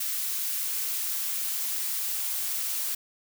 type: noise with high-pass filter sweep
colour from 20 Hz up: blue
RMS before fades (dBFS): -30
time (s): 0-2.95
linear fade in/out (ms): 5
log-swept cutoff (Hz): 1200 to 490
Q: 0.77
effects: none